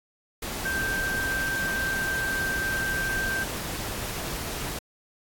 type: tone in noise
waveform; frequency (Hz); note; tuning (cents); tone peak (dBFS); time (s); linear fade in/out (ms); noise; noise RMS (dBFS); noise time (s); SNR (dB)
sine; 1568; G6; 0; -26; 0.65-3.44; 5; pink; -33; 0.42-4.79; +4
effects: AAC 64 kbps